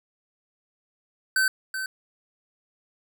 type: tone with echo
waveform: square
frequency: 1536 Hz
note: G6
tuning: 36 cents flat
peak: -20 dBFS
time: 1.36-1.48 s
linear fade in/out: 2 ms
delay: 380 ms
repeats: 1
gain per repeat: -9 dB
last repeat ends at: 1.86 s
effects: none